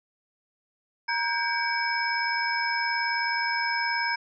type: tone cluster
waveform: sine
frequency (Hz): 938 / 1530 / 1609 / 2269 / 5180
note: A#5 / G6 / G6 / C#7 / E8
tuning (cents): +11 / -42 / +45 / +40 / -31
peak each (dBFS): -29 / -36 / -29 / -31 / -33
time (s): 1.08-4.16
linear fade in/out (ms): 10
effects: none